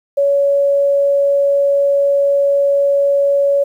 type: tone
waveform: sine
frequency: 562 Hz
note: C#5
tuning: 24 cents sharp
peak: -10 dBFS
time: 0.17-3.64 s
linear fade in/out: 10 ms
effects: 8-bit